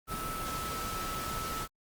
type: tone in noise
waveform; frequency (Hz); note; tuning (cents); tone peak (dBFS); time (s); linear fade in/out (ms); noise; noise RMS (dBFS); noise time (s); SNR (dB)
sine; 1309; E6; -13; -37; 0.07-1.68; 50; pink; -38; 0.07-1.68; -2
effects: Opus 32 kbps